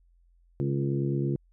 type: harmonic tone with a mistuned harmonic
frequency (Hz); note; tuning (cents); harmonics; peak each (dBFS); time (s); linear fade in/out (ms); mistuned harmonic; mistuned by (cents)
69.1; C#2; -5; 2 / 3 / 4 / 5 / 6 / 7; -27 / -34 / -36 / -31 / -42 / -44; 0.6-1.36; 0; 6; +28
effects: added 43 Hz sine -59 dBFS peak until 1.52 s